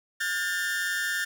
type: tone cluster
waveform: 40% pulse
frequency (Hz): 1426 / 1607 / 1791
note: F6 / G6 / A6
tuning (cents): +36 / +43 / +30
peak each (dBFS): -33 / -32 / -28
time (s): 0.2-1.25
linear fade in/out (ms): 10
effects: none